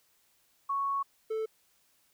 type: tone pair in turn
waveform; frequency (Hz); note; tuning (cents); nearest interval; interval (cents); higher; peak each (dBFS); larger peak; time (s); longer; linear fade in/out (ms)
sine / triangle; 1108.7 / 440; C#6 / A4; 0 / 0; octave + major third; 1600; first; -28; neither; 0.69-1.03 / 1.3-1.46; first; 10
effects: white hiss -69 dBFS RMS until 2.13 s